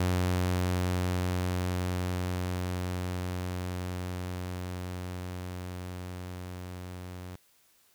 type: tone with level ramp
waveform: sawtooth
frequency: 90.5 Hz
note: F#2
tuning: 38 cents flat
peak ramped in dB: -21 to -36 dBFS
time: 0-7.36 s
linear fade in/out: 5 ms
effects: white hiss -65 dBFS RMS until 7.94 s